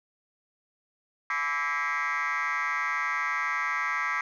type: tone with frequency modulation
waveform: sine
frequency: 1613 Hz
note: G6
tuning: 49 cents sharp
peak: -24 dBFS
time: 1.3-4.21 s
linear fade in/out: 2 ms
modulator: 152 Hz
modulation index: 3.8
effects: tanh soft clip ceiling -24 dBFS + 11-bit